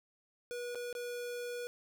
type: tone with dropouts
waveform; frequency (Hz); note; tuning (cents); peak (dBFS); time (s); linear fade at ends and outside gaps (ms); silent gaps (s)
square; 484.6; B4; -33; -39; 0.51-1.67; 0; 0.748-0.755 / 0.928-0.951
effects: none